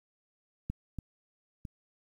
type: clicks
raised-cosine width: 5 ms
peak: -21 / -25 / -28 dBFS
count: 3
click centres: 0.7 / 0.987 / 1.652 s
effects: 10-bit